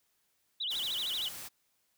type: tone with vibrato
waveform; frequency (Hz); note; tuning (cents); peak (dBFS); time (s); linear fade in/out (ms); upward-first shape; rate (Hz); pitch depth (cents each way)
sine; 3400; G#7; +40; -32; 0.6-1.29; 10; sine; 13; 270
type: noise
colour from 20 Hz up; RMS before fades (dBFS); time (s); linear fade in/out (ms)
white; -44; 0.7-1.49; 20
effects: white hiss -75 dBFS RMS until 1.97 s